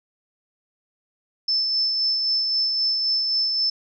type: tone with tremolo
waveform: sine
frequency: 5274 Hz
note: E8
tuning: in tune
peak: -18 dBFS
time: 1.48-3.7 s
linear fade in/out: 5 ms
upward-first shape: sine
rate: 3.8 Hz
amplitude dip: 30%
effects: none